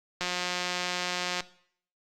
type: click train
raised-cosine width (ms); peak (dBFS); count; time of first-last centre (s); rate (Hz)
0.2; -13; 215; 0.21-1.406; 179
effects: noise-tail reverb RT60 0.6 s tail -18 dB re dry + Opus 48 kbps